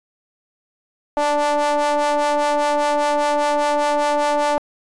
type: ring-modulated tone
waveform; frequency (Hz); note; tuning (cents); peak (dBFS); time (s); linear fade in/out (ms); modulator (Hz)
square; 146.3; D3; -6; -14; 1.17-4.58; 0; 734
effects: resampled to 22050 Hz